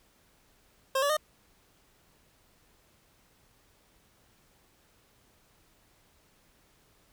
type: tone with pitch steps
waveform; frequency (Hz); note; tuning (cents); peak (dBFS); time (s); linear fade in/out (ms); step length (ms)
25% pulse; 533 / 571.3 / 612.3; C5 / D5 / D#5; +32 / -48 / -28; -21; 0.95-1.169; 5; 73
effects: pink hiss -65 dBFS RMS until 7.12 s